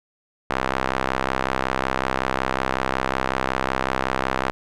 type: tone with band-pass filter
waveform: sawtooth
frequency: 65.41 Hz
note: C2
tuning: in tune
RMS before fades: -24 dBFS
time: 0.5-4.51 s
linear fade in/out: 0 ms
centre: 1200 Hz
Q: 0.95
effects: none